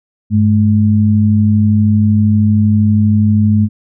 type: tone pair together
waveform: sine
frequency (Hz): 100.7 / 213.4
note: G2 / G#3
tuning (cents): +47 / +47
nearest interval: octave + minor second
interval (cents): 1300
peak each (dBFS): -10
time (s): 0.3-3.69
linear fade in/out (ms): 50
effects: none